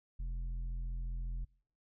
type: tone with tanh clipping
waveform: sine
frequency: 42.7 Hz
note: F1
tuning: 38 cents flat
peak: -37 dBFS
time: 0.19-1.45 s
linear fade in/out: 10 ms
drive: 7 dB
effects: noise-tail reverb RT60 0.6 s tail -26 dB re dry